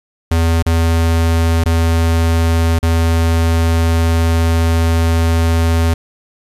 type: tone with dropouts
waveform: square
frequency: 82.7 Hz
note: E2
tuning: 6 cents sharp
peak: -11 dBFS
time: 0.31-5.94 s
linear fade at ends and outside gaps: 5 ms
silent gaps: 0.625-0.662 / 1.639-1.658 / 2.79-2.828 s
effects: resampled to 32000 Hz + 7-bit